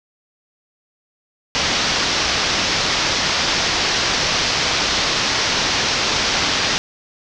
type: low-pass noise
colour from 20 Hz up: white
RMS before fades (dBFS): -19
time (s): 1.55-6.78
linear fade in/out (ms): 0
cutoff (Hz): 5900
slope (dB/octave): 48
effects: none